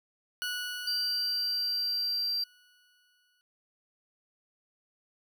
20% pulse tone with exponential decay, 1470 Hz, F#6, 12 cents flat, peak -26 dBFS, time 0.42-3.41 s, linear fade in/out 0 ms, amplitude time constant 650 ms
triangle tone, 4712 Hz, D8, 5 cents sharp, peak -27 dBFS, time 0.87-2.44 s, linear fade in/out 5 ms
effects none

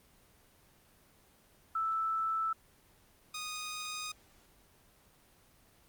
sine / 10% pulse tone pair in turn, 1318.5 / 1241.1 Hz, E6 / D#6, 0 / -5 cents, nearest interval minor second, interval 105 cents, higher first, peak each -30 / -30 dBFS, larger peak neither, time 1.75-2.53 / 3.34-4.12 s, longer neither, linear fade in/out 5 ms, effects pink hiss -64 dBFS RMS until 5.88 s + Opus 24 kbps

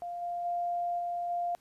sine tone with level steps, 698.5 Hz, F5, in tune, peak -35 / -32 / -29 / -31 / -29 dBFS, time 0.02-1.55 s, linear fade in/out 0 ms, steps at 0.21 / 0.44 / 0.98 / 1.29 s, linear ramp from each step 20 ms, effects pink hiss -67 dBFS RMS until 1.6 s + resampled to 32000 Hz

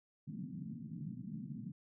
pink band-pass noise, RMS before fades -45 dBFS, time 0.27-1.72 s, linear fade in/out 10 ms, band 130 to 250 Hz, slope 48 dB/octave, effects none

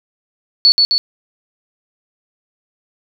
sine tone with echo, 4435 Hz, C#8, in tune, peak -5 dBFS, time 0.65-0.72 s, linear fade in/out 0 ms, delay 130 ms, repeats 2, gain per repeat -3 dB, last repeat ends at 0.98 s, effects none

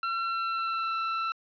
40% pulse tone with pitch glide, 1356 to 1335 Hz, E6 to E6, +49 to +22 cents, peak -27 dBFS, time 0.03-1.32 s, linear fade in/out 2 ms, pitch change -27 cents, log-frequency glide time 0.23-0.95 s, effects resampled to 11025 Hz + 10-bit

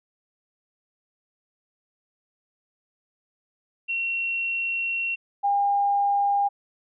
sine tone pair in turn, 2729 / 805.7 Hz, F7 / G5, -41 / +47 cents, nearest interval octave + major sixth, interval 2112 cents, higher first, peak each -24 / -19 dBFS, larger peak second, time 3.88-5.16 / 5.43-6.49 s, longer first, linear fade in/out 20 ms, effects none

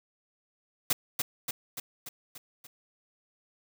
white noise with echo, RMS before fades -25 dBFS, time 0.9-0.93 s, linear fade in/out 5 ms, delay 290 ms, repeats 6, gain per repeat -4 dB, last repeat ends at 2.67 s, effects none

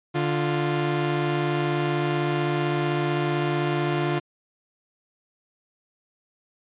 sawtooth tone pair together, 147 / 349.6 Hz, D3 / F4, +2 / +2 cents, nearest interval octave + minor third, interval 1500 cents, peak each -21 dBFS, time 0.14-4.2 s, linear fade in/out 20 ms, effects resampled to 8000 Hz

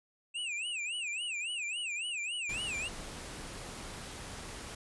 square tone with vibrato, 2637 Hz, E7, in tune, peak -35 dBFS, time 0.34-2.89 s, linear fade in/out 20 ms, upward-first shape sine, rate 3.6 Hz, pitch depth 200 cents each way
pink noise, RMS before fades -44 dBFS, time 2.49-4.75 s, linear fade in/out 5 ms
effects resampled to 24000 Hz

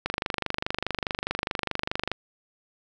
click train, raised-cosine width 0.3 ms, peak -10 dBFS, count 52, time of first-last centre 0.06-2.116 s, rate 24.8 Hz, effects none

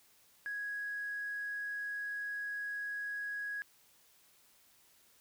triangle tone with tanh clipping, 1661.2 Hz, G#6, in tune, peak -36 dBFS, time 0.46-3.62 s, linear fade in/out 0 ms, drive 1 dB, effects white hiss -66 dBFS RMS until 5.2 s

